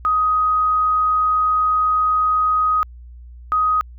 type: tone pair in turn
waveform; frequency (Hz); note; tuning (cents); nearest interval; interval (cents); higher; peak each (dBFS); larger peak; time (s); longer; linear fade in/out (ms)
sine; 1254 / 1254; D#6 / D#6; +13 / +13; unison; 0; neither; -14; neither; 0.05-2.83 / 3.52-3.81; first; 0
effects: added 60 Hz sine -36 dBFS peak until 3.98 s